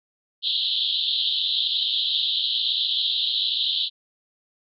white band-pass noise, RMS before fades -24 dBFS, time 0.42-3.9 s, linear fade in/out 50 ms, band 3100 to 4100 Hz, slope 96 dB/octave, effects none

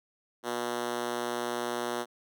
5% pulse tone with high-pass filter, 120 Hz, B2, 49 cents flat, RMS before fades -33 dBFS, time 0.43-2.06 s, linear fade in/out 50 ms, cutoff 300 Hz, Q 1.5, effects none

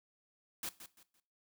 white noise with echo, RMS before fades -40 dBFS, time 0.63-0.69 s, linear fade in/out 2 ms, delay 170 ms, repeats 3, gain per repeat -11 dB, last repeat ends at 1.2 s, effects noise-tail reverb RT60 0.4 s tail -17 dB re dry

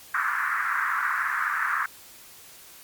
white band-pass noise, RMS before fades -26 dBFS, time 0.14-1.86 s, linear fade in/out 5 ms, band 1100 to 1800 Hz, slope 48 dB/octave, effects white hiss -48 dBFS RMS until 2.83 s + MP3 96 kbps

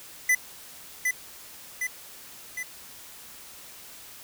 square tone with echo, 2003 Hz, B6, 24 cents sharp, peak -19 dBFS, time 0.29-0.35 s, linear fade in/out 5 ms, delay 760 ms, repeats 3, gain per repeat -4 dB, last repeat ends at 2.63 s, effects white hiss -46 dBFS RMS until 4.23 s

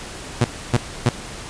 sawtooth tone bursts, 120.5 Hz, B2, 42 cents flat, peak -9 dBFS, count 3, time 0.41-1.092 s, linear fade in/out 5 ms, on 34 ms, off 290 ms, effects pink hiss -34 dBFS RMS until 1.49 s + resampled to 22050 Hz

